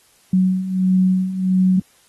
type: beating tone pair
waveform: sine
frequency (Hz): 185 / 186.5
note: F#3 / F#3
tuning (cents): 0 / +14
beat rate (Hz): 1.5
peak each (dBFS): -20 / -15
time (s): 0.33-1.8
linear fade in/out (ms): 5
effects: white hiss -55 dBFS RMS until 2.08 s + AAC 32 kbps